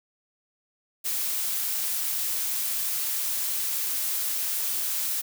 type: noise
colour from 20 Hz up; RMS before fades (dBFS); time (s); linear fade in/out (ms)
blue; -28; 1.04-5.22; 20
effects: none